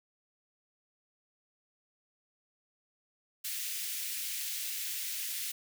white high-pass noise, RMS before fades -37 dBFS, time 3.44-5.52 s, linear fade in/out 10 ms, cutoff 2000 Hz, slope 24 dB/octave, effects none

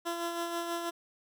15% pulse tone with tremolo, 340.4 Hz, F4, 44 cents flat, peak -25 dBFS, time 0.05-0.91 s, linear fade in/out 20 ms, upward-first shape sine, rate 6.2 Hz, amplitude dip 40%, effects none

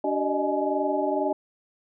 sine tone cluster, 290.3 / 380.1 / 604 / 626 / 843 Hz, D4 / F#4 / D5 / D#5 / G#5, -20 / +47 / +48 / +10 / +26 cents, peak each -29 dBFS, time 0.04-1.33 s, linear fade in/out 5 ms, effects none

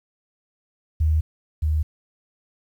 sine tone pair in turn, 78 / 77.06 Hz, D#2 / D#2, +5 / -16 cents, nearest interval unison, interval 21 cents, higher first, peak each -16 / -18 dBFS, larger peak first, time 1-1.21 / 1.62-1.83 s, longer neither, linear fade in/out 10 ms, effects 9-bit

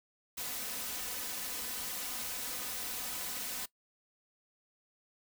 white noise with comb filter, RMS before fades -39 dBFS, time 0.37-3.66 s, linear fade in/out 10 ms, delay 4 ms, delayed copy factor +0.65, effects noise-tail reverb RT60 0.1 s tail -20 dB re dry

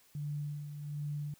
sine tone with tremolo, 146.9 Hz, D3, 1 cent sharp, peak -34 dBFS, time 0.15-1.34 s, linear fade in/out 2 ms, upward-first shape sine, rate 1.3 Hz, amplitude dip 55%, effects white hiss -65 dBFS RMS until 1.39 s

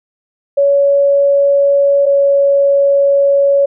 sine tone pair in turn, 562 / 559.6 Hz, C#5 / C#5, +24 / +16 cents, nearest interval unison, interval 8 cents, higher first, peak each -7 dBFS, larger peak neither, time 0.57-2.06 / 2.06-3.66 s, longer second, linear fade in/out 10 ms, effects none

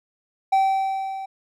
triangle tone with level ramp, 773 Hz, G5, 24 cents flat, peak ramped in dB -12 to -28 dBFS, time 0.52-1.26 s, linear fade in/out 10 ms, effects none

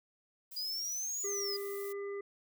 violet noise, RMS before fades -48 dBFS, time 0.51-1.93 s, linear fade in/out 10 ms
sine exponential two-way sweep, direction up then down, 4843 to 6940 to 4843 Hz, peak -35 dBFS, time 0.56-1.57 s, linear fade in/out 10 ms, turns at 1.22 s
harmonic tone, 400.8 Hz, G4, 38 cents sharp, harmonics 1 / 3 / 5, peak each -37 / -51 / -51 dBFS, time 1.24-2.21 s, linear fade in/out 5 ms
effects none

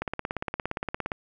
click train, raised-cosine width 0.5 ms, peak -14 dBFS, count 20, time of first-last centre 0.02-1.118 s, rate 17.3 Hz, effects none

